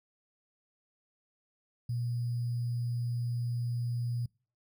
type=tone with sample-and-hold; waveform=sine; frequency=120 Hz; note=B2; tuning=49 cents flat; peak=-30 dBFS; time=1.89-4.26 s; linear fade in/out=5 ms; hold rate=4900 Hz; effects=noise-tail reverb RT60 0.4 s tail -26 dB re dry